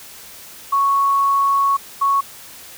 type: tone pair in turn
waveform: sine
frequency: 1108.7 / 1108.7 Hz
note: C#6 / C#6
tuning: 0 / 0 cents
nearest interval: unison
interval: 0 cents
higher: neither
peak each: -13 dBFS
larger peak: neither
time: 0.72-1.77 / 2.01-2.21 s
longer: first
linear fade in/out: 10 ms
effects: white hiss -39 dBFS RMS until 2.77 s